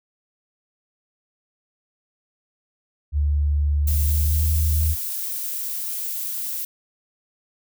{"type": "tone with pitch glide", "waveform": "sine", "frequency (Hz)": [73.1, 77.45], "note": ["D2", "D#2"], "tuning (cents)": [-7, -7], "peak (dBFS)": -17, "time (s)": [3.12, 4.96], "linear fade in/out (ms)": 50, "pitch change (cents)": 100, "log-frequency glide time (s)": [3.83, 4.48]}
{"type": "noise", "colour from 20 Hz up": "violet", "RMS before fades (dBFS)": -28, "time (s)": [3.87, 6.65], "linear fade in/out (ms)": 5}
{"effects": []}